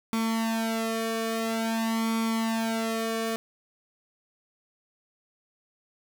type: tone with flanger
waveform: sawtooth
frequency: 225.2 Hz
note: A3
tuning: 40 cents sharp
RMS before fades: -28 dBFS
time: 0.13-3.36 s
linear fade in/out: 0 ms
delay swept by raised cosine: 0.88 to 1.72 ms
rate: 0.49 Hz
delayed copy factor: +0.9
effects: none